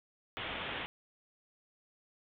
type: low-pass noise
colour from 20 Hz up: white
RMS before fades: -40 dBFS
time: 0.37-0.86 s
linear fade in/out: 0 ms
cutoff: 3500 Hz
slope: 96 dB/octave
effects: none